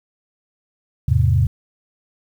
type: chord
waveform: sine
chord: E augmented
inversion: none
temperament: equal with one note detuned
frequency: 82.41 / 105.76 / 130.81 Hz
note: E2 / G#2 / B#2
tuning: 0 / +32 / 0 cents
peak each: -17 dBFS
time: 1.08-1.47 s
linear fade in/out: 5 ms
effects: 8-bit